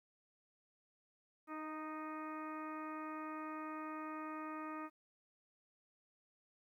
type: harmonic tone with a mistuned harmonic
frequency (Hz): 310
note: D#4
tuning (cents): -6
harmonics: 1 / 2 / 3 / 4 / 5 / 6 / 7 / 8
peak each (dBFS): -46 / -53 / -52 / -47 / -60 / -57 / -62 / -60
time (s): 1.47-4.9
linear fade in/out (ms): 50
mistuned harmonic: 2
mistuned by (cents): +15
effects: 13-bit